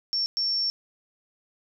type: tone bursts at uneven times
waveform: sine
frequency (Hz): 5450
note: F8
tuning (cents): -43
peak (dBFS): -23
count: 2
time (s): 0.13-0.26 / 0.37-0.7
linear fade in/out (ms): 0
effects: none